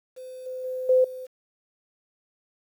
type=tone with level steps; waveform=sine; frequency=512 Hz; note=C5; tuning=38 cents flat; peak=-37 / -31 / -28 / -15 / -34 dBFS; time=0.16-1.27 s; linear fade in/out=20 ms; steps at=0.46 / 0.64 / 0.89 / 1.04 s; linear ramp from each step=5 ms; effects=9-bit